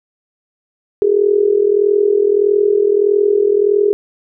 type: tone with amplitude modulation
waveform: sine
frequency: 408.9 Hz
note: G#4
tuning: 27 cents flat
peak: -6 dBFS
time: 1.02-3.93 s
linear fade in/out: 0 ms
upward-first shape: sine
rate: 41.6 Hz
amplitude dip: 80%
effects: none